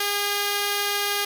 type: tone pair together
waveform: 5% pulse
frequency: 407.4 / 1617 Hz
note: G#4 / G#6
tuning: -33 / -47 cents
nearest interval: 2 octaves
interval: 2386 cents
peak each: -12 / -20 dBFS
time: 0-1.25 s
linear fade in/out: 5 ms
effects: none